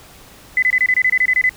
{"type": "tone bursts", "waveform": "sine", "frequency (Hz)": 2013, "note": "B6", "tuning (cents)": 33, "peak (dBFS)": -11, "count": 12, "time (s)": [0.57, 1.493], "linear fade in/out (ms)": 2, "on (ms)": 54, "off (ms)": 25, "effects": ["pink hiss -43 dBFS RMS until 1.56 s"]}